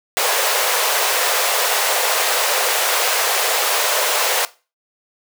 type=high-pass noise; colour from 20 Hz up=pink; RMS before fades=-18 dBFS; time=0.17-4.45 s; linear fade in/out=0 ms; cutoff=450 Hz; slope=48 dB/octave; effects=noise-tail reverb RT60 0.3 s tail -18 dB re dry

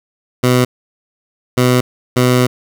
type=tone bursts at uneven times; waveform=15% pulse; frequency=125.3 Hz; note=B2; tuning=25 cents sharp; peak=-3 dBFS; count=3; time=0.43-0.65 / 1.57-1.81 / 2.16-2.47 s; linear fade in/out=10 ms; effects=none

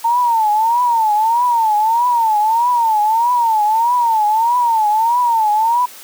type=tone with vibrato; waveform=sine; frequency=908 Hz; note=A#5; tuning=46 cents flat; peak=-11 dBFS; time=0.04-5.86 s; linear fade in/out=10 ms; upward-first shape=triangle; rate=1.6 Hz; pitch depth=160 cents each way; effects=white hiss -37 dBFS RMS until 6.03 s + high-pass 300 Hz 12 dB/octave

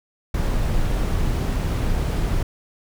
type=noise; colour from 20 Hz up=brown; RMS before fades=-21 dBFS; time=0.34-2.43 s; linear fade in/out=5 ms; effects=none

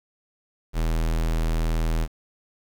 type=tone; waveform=square; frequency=40.52 Hz; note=E1; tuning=29 cents flat; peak=-22 dBFS; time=0.73-2.08 s; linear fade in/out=50 ms; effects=8-bit

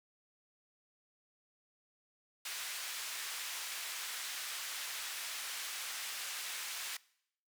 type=band-pass noise; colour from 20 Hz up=pink; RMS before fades=-42 dBFS; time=2.45-6.97 s; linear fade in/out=5 ms; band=1700 to 14000 Hz; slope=12 dB/octave; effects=noise-tail reverb RT60 0.7 s tail -22 dB re dry

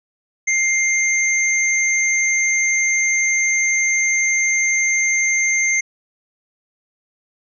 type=tone pair together; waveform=sine; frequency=2104 / 6310 Hz; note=C7 / G8; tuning=+9 / +10 cents; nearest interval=octave + perfect fifth; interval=1901 cents; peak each=-16 / -20 dBFS; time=0.47-5.81 s; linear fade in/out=10 ms; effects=none

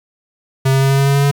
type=tone with pitch steps; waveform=square; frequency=133.7 / 134.79 / 135.88 / 136.98 / 138.1 / 139.22 / 140.35 / 141.49 Hz; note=C3 / C#3 / C#3 / C#3 / C#3 / C#3 / C#3 / C#3; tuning=+38 / -48 / -34 / -20 / -6 / +8 / +22 / +36 cents; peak=-11 dBFS; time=0.65-1.314 s; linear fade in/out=10 ms; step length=83 ms; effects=8-bit

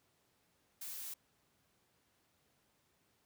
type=noise; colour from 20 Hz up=blue; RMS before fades=-45 dBFS; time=0.81-1.14 s; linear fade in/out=5 ms; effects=pink hiss -75 dBFS RMS until 3.25 s + high-pass 80 Hz 12 dB/octave

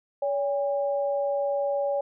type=tone pair together; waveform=sine; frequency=566 / 806.8 Hz; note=C#5 / G5; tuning=+36 / +50 cents; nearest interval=tritone; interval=614 cents; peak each=-24 / -32 dBFS; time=0.22-2.01 s; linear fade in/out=5 ms; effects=none

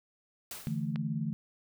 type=noise with exponential decay; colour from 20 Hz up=white; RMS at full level=-39 dBFS; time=0.51-0.95 s; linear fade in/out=2 ms; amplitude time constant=95 ms
type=chord; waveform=sine; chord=D suspended second; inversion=none; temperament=equal; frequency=146.83 / 164.81 / 220 Hz; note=D3 / E3 / A3; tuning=0 / 0 / 0 cents; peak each=-35 dBFS; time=0.67-1.33 s; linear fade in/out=0 ms
type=clicks; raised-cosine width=0.3 ms; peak=-31 / -26 dBFS; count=2; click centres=0.671 / 0.959 s
effects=none

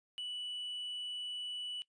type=tone with hard clipping; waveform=sine; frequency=2960 Hz; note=F#7; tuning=in tune; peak=-39 dBFS; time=0.18-1.82 s; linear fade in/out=0 ms; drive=2 dB; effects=noise-tail reverb RT60 0.1 s tail -20 dB re dry + resampled to 22050 Hz

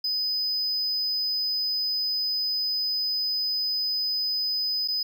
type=tone with dropouts; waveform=triangle; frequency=5010 Hz; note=D#8; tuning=11 cents sharp; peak=-23 dBFS; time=0.04-5.03 s; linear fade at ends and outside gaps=5 ms; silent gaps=4.877-4.883 s; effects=none

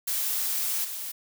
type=noise with level steps; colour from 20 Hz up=blue; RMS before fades=-28 / -35 dBFS; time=0.07-1.12 s; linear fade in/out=10 ms; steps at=0.84 s; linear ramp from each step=10 ms; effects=none

